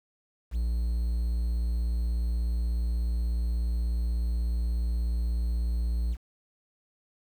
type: tone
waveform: triangle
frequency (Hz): 58.27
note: A#1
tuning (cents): 0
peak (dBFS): -23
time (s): 0.51-6.17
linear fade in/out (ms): 50
effects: 9-bit